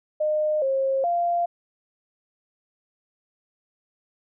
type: tone with pitch steps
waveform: sine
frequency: 611 / 537 / 693 Hz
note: D#5 / C5 / F5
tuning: -32 / +45 / -14 cents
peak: -20 dBFS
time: 0.2-1.46 s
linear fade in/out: 10 ms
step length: 420 ms
effects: none